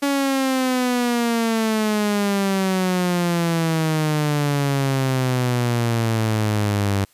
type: exponential sweep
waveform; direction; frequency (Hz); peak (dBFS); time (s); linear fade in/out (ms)
sawtooth; down; 283.1 to 98; -14; 0.02-7.05; 10
effects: white hiss -57 dBFS RMS until 7.13 s + resampled to 32000 Hz